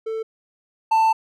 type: tone pair in turn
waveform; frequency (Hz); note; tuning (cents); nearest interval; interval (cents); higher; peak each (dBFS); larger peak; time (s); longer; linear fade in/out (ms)
triangle; 444.2 / 888.4; A4 / A5; +16 / +16; octave; 1200; second; -22 / -12; second; 0.06-0.23 / 0.91-1.13; second; 10
effects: none